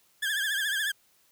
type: tone with vibrato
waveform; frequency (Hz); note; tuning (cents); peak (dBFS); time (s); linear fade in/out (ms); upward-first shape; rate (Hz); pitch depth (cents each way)
30% pulse; 1661.2; G#6; 0; -24; 0.22-0.92; 10; triangle; 14; 120
effects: white hiss -65 dBFS RMS until 1.31 s